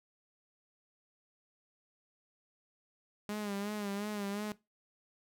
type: tone with vibrato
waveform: sawtooth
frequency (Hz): 205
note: G#3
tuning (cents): -22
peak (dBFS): -32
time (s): 3.29-4.52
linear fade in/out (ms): 0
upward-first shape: sine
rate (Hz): 2.8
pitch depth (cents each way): 57
effects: noise-tail reverb RT60 0.2 s tail -17 dB re dry